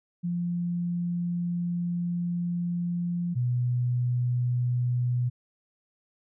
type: tone pair in turn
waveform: sine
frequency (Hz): 174.1 / 123.11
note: F3 / B2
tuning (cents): -5 / -5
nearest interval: tritone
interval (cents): 600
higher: first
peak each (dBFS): -26 / -23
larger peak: second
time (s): 0.23-3.35 / 3.35-5.3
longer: first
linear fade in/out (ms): 20
effects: none